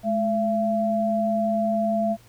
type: tone pair together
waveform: sine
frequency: 213 / 676.2 Hz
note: G#3 / E5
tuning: +44 / +44 cents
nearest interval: octave + minor sixth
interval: 2000 cents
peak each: -24 / -22 dBFS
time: 0.03-2.17 s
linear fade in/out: 50 ms
effects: added 116 Hz sine -52 dBFS peak until 2.28 s + pink hiss -55 dBFS RMS until 2.28 s